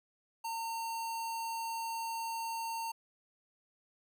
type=tone with notch filter; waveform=square; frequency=912 Hz; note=A#5; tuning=38 cents flat; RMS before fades=-38 dBFS; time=0.44-2.92 s; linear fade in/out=10 ms; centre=1800 Hz; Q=1; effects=none